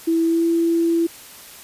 sine tone with pitch glide, 329.6 to 334.6 Hz, E4 to E4, 0 to +26 cents, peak -15 dBFS, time 0.07-1.07 s, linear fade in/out 10 ms, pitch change +26 cents, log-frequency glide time 0.24-0.46 s, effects white hiss -41 dBFS RMS until 1.63 s + resampled to 32000 Hz

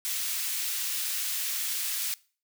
white high-pass noise, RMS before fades -31 dBFS, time 0.05-2.14 s, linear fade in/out 0 ms, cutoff 2000 Hz, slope 12 dB/octave, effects noise-tail reverb RT60 0.4 s tail -22 dB re dry

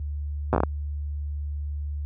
slowing click train, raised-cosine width 1 ms, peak -7 dBFS, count 7, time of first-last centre 0.53-0.635 s, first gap 8 ms, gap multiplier 1.31, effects added 73 Hz sine -26 dBFS peak until 2.05 s + high-pass 60 Hz 12 dB/octave

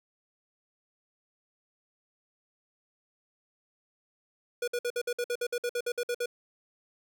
square tone bursts, 483.6 Hz, B4, 36 cents flat, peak -29 dBFS, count 15, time 4.62-6.259 s, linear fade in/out 5 ms, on 57 ms, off 56 ms, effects none

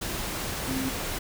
sine tone in noise, 263.4 Hz, C4, 12 cents sharp, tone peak -28 dBFS, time 0.68-0.9 s, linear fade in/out 10 ms, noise pink, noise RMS -32 dBFS, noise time 0.01-1.19 s, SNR +1 dB, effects none

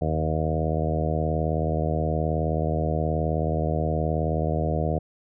harmonic tone with a mistuned harmonic, 78.9 Hz, D#2, 25 cents sharp, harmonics 1 / 2 / 3 / 4 / 5 / 6 / 7 / 8 / 9, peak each -27 / -27 / -34 / -34 / -35 / -32 / -33 / -32 / -33 dBFS, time 0.01-4.99 s, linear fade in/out 10 ms, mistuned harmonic 1, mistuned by +58 cents, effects none

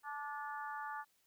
harmonic tone with a mistuned harmonic, 289.7 Hz, D4, 24 cents flat, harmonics 3 / 4 / 5 / 6, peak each -44 / -46 / -48 / -50 dBFS, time 0.03-1.05 s, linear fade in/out 50 ms, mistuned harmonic 4, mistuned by +21 cents, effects white hiss -75 dBFS RMS until 1.26 s

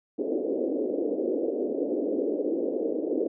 pink band-pass noise, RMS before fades -28 dBFS, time 0.18-3.28 s, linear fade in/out 10 ms, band 270 to 540 Hz, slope 48 dB/octave, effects none

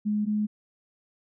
sine tone pair in turn, 209.9 / 211 Hz, G#3 / G#3, +19 / +28 cents, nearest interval unison, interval 9 cents, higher second, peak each -23 dBFS, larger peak neither, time 0.05-0.26 / 0.26-0.47 s, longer neither, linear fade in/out 20 ms, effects none

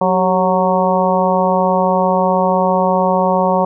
harmonic tone with a mistuned harmonic, 184.6 Hz, F#3, 4 cents flat, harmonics 1 / 2 / 3 / 4 / 5 / 6, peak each -18 / -22 / -16 / -19 / -17 / -22 dBFS, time 0.01-3.65 s, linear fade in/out 5 ms, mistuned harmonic 2, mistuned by +74 cents, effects none

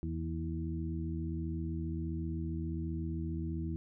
harmonic tone with a mistuned harmonic, 81.4 Hz, E2, 21 cents flat, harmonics 1 / 2 / 3 / 4, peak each -37 / -39 / -44 / -41 dBFS, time 0.03-3.76 s, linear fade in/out 0 ms, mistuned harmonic 3, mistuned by -45 cents, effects none

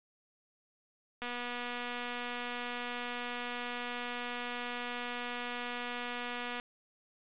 click train, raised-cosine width 0.3 ms, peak -23 dBFS, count 1308, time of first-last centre 1.22-6.599 s, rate 243 Hz, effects resampled to 8000 Hz + 10-bit

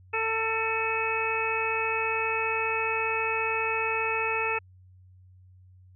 harmonic tone with a mistuned harmonic, 446.3 Hz, A4, 25 cents sharp, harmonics 1 / 2 / 3 / 4 / 5 / 6, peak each -32 / -32 / -33 / -36 / -36 / -29 dBFS, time 0.13-4.59 s, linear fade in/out 10 ms, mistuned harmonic 6, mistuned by -63 cents, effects added 92 Hz sine -51 dBFS peak until 5.95 s

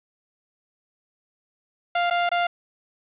sawtooth tone with dropouts, 698.5 Hz, F5, in tune, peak -16 dBFS, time 1.95-2.47 s, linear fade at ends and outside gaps 5 ms, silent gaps 2.101-2.108 / 2.292-2.315 s, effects resampled to 8000 Hz + 8-bit

